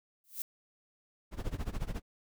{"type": "noise with exponential growth", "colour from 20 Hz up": "violet", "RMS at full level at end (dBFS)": -33, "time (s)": [0.24, 0.42], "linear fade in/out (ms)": 1, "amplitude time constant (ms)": 38}
{"type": "noise with tremolo", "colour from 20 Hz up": "brown", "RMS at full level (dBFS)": -33, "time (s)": [1.31, 2.02], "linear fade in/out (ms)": 50, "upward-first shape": "sine", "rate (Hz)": 14, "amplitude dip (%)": 90}
{"effects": []}